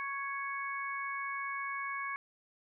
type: harmonic tone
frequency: 554.4 Hz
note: C#5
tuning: in tune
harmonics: 2 / 3 / 4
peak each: -38 / -41 / -40 dBFS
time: 0-2.16 s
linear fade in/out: 0 ms
effects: none